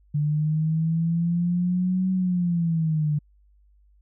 sine linear two-way sweep, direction up then down, 146.83 to 187.8 to 146.83 Hz, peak -20 dBFS, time 0.14-3.19 s, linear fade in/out 10 ms, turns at 2.11 s, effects added 50 Hz sine -55 dBFS peak until 4.01 s

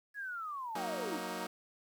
sine linear sweep, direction down, 1703 to 235.8 Hz, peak -38 dBFS, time 0.14-1.2 s, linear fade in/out 50 ms
10% pulse chord, D# minor, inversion first, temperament equal with one note detuned, 185 / 233.1 / 314.2 Hz, F#3 / A#3 / D#4, 0 / 0 / +17 cents, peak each -34 dBFS, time 0.75-1.47 s, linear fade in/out 5 ms
effects 11-bit

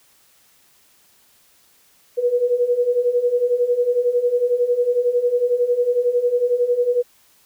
sine beating tone pair, 480 / 491 Hz, B4 / B4, -49 / -10 cents, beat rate 11 Hz, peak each -21 / -17 dBFS, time 2.17-7.03 s, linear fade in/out 20 ms, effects white hiss -56 dBFS RMS until 7.45 s

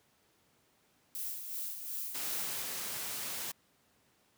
violet noise with tremolo, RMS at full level -38 dBFS, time 1.15-2.62 s, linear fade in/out 0 ms, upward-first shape sine, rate 2.7 Hz, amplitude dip 50%
white noise, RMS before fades -39 dBFS, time 2.14-3.52 s, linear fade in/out 10 ms
effects pink hiss -70 dBFS RMS until 4.37 s + high-pass 100 Hz 12 dB/octave

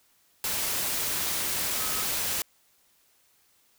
sine tone in noise, 1276 Hz, D#6, 43 cents sharp, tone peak -39 dBFS, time 1.8-2.03 s, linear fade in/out 2 ms, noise white, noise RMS -29 dBFS, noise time 0.44-2.42 s, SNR -13 dB, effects white hiss -65 dBFS RMS until 3.78 s

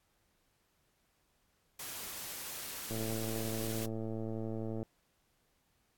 white noise, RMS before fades -43 dBFS, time 1.79-3.86 s, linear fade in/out 5 ms
click train, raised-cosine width 2 ms, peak -27 dBFS, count 214, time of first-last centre 2.91-4.829 s, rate 111 Hz
effects pink hiss -75 dBFS RMS until 5.97 s + AAC 64 kbps

